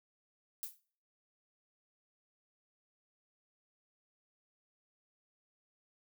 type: noise with exponential decay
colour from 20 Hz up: violet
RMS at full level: -37 dBFS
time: 0.63-0.8 s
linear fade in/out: 0 ms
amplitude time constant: 35 ms
effects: noise-tail reverb RT60 0.5 s tail -22 dB re dry

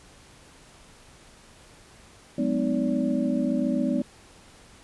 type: tone cluster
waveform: sine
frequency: 184.4 / 211.7 / 252.8 / 307.1 / 575 Hz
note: F#3 / G#3 / B3 / D#4 / D5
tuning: -6 / +33 / +41 / -23 / -37 cents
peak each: -32 / -29 / -25 / -29 / -32 dBFS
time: 2.38-4.02 s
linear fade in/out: 5 ms
effects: pink hiss -52 dBFS RMS until 4.83 s + resampled to 24000 Hz

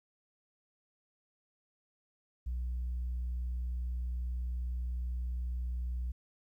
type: tone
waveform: sine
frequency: 61.2 Hz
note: B1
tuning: 15 cents flat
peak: -31 dBFS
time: 2.46-6.12 s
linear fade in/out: 10 ms
effects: tanh soft clip ceiling -31 dBFS + 12-bit

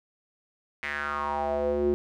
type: tone with band-pass filter sweep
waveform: square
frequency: 72.7 Hz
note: D2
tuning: 17 cents flat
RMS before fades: -28 dBFS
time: 0.83-1.94 s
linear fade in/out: 0 ms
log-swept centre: 2100 to 330 Hz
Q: 5.1
effects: none

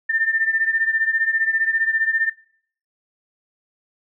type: beating tone pair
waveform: sine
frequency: 1792 / 1807 Hz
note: A6 / A6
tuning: +31 / +46 cents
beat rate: 15 Hz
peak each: -18 / -23 dBFS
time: 0.09-2.3 s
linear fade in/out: 10 ms
effects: noise-tail reverb RT60 0.6 s tail -23 dB re dry

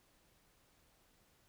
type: silence
effects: pink hiss -71 dBFS RMS until 1.48 s

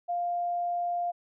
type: tone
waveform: sine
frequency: 700 Hz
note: F5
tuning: 4 cents sharp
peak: -27 dBFS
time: 0.08-1.12 s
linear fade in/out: 20 ms
effects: none

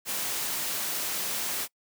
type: high-pass noise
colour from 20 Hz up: white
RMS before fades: -31 dBFS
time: 0.05-1.68 s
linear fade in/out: 50 ms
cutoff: 140 Hz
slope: 12 dB/octave
effects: noise-tail reverb RT60 0.1 s tail -25 dB re dry

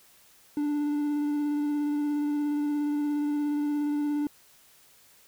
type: tone with vibrato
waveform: triangle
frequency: 293.7 Hz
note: D4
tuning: in tune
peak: -23 dBFS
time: 0.57-4.27 s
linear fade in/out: 2 ms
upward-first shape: square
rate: 17 Hz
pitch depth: 12 cents each way
effects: white hiss -58 dBFS RMS until 5.27 s

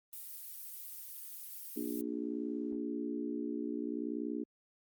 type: noise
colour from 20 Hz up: violet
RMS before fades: -46 dBFS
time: 0.13-2.01 s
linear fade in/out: 0 ms
type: chord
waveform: sine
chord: Bb dominant seventh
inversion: none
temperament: equal with one note detuned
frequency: 233.1 / 293.7 / 354.3 / 415.3 Hz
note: Bb3 / D4 / F4 / Ab4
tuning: 0 / 0 / +25 / 0 cents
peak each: -40 / -38 / -43 / -44 dBFS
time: 1.76-4.44 s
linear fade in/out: 10 ms
effects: Opus 24 kbps

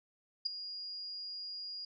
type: tone with ADSR envelope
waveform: sine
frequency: 4854 Hz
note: D#8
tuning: 44 cents flat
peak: -27 dBFS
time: 0.45-1.85 s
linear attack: 12 ms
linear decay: 10 ms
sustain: -13 dB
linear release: 4 ms
effects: MP3 96 kbps

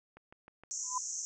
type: click train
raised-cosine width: 0.5 ms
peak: -37 dBFS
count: 4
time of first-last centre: 0.17-0.636 s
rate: 6.44 Hz
type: band-pass noise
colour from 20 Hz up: white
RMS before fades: -39 dBFS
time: 0.71-1.25 s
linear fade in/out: 0 ms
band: 5800 to 7200 Hz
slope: 96 dB/octave
type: tone with exponential growth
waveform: sine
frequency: 1008 Hz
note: B5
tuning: 35 cents sharp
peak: -28 dBFS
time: 0.83-0.98 s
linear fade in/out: 5 ms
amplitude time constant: 32 ms
effects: none

